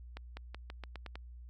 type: accelerating click train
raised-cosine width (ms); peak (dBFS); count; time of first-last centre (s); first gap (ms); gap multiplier
0.3; -28; 8; 0.17-1.156; 200; 0.88
effects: added 60 Hz sine -47 dBFS peak until 1.49 s